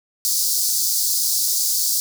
pink high-pass noise, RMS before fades -20 dBFS, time 0.25-2 s, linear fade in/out 0 ms, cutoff 4500 Hz, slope 48 dB/octave, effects none

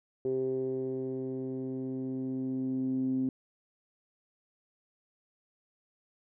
10% pulse tone with low-pass filter sweep, 130.81 Hz, C3, in tune, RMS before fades -33 dBFS, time 0.25-3.29 s, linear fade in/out 2 ms, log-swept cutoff 390 to 260 Hz, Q 7, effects none

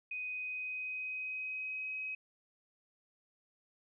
sine tone with pitch glide, 2500 to 2536 Hz, D#7 to D#7, +8 to +32 cents, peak -37 dBFS, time 0.11-2.15 s, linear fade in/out 5 ms, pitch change +24 cents, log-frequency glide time 0.28-1.94 s, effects none

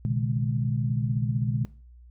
sine tone cluster, 120.4 / 136.4 / 151.6 / 207.9 Hz, B2 / C#3 / D#3 / G#3, -44 / -28 / -45 / +2 cents, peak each -26 / -31 / -31 / -32 dBFS, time 0.05-1.65 s, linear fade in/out 0 ms, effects noise-tail reverb RT60 0.4 s tail -18 dB re dry + added 60 Hz sine -47 dBFS peak until 2.1 s

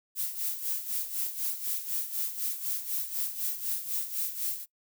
violet noise with tremolo, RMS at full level -30 dBFS, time 0.15-4.66 s, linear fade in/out 50 ms, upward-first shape sine, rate 4 Hz, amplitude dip 70%, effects noise-tail reverb RT60 0.1 s tail -21 dB re dry

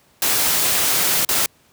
white noise with dropouts, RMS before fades -18 dBFS, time 0.22-1.46 s, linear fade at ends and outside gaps 2 ms, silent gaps 1.25-1.289 s, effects pink hiss -56 dBFS RMS until 1.72 s + high-pass 80 Hz 12 dB/octave

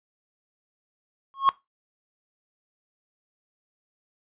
triangle tone with exponential growth, 1089 Hz, C#6, 31 cents flat, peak -10 dBFS, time 1.34-1.49 s, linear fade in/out 0 ms, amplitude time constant 32 ms, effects noise-tail reverb RT60 0.2 s tail -19 dB re dry + resampled to 8000 Hz

